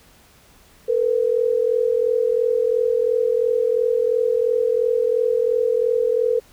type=tone pair together; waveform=sine; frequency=451 / 493.9 Hz; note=A4 / B4; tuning=+43 / 0 cents; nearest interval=major second; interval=157 cents; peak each=-19 dBFS; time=0.88-6.4 s; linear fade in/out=10 ms; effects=pink hiss -52 dBFS RMS until 6.52 s